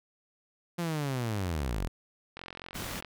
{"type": "linear sweep", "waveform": "sawtooth", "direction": "down", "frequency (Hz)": [176, 38.17], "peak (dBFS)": -26, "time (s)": [0.78, 1.88], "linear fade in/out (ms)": 10}
{"type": "click train", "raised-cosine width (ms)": 0.3, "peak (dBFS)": -25, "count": 31, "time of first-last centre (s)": [2.37, 3.047], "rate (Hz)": 44.3}
{"type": "noise", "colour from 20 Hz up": "pink", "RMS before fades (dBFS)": -38, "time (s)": [2.74, 3.01], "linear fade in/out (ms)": 20}
{"effects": []}